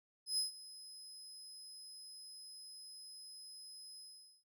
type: tone with ADSR envelope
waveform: 30% pulse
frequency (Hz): 5070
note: D#8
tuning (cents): +32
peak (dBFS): -28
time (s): 0.26-4.44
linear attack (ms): 120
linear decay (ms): 130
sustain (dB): -19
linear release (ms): 450
effects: none